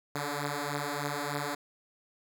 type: beating tone pair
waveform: 5% pulse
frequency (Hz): 143.1 / 146.4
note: D3 / D3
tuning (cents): -45 / -5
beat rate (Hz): 3.3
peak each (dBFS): -24 / -23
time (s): 0.15-1.55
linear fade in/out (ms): 5
effects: none